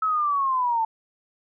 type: linear sweep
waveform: sine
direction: down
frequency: 1301 to 882 Hz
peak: -20 dBFS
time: 0.02-0.85 s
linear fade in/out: 5 ms
effects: none